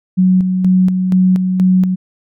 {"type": "tone with tremolo", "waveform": "sine", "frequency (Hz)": 185, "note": "F#3", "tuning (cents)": 0, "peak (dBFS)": -7, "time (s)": [0.17, 1.96], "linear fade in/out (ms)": 20, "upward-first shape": "square", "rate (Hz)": 2.1, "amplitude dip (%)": 45, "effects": []}